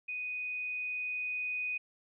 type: tone with level ramp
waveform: sine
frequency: 2489 Hz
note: D#7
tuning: in tune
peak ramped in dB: -35 to -32 dBFS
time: 0.08-1.78 s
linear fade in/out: 10 ms
effects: none